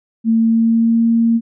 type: tone with pitch glide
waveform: sine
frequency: 225.8 to 230 Hz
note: A3 to A#3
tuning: +45 to -23 cents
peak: -10 dBFS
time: 0.24-1.41 s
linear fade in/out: 50 ms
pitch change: +32 cents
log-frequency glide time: 0.35-1.05 s
effects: none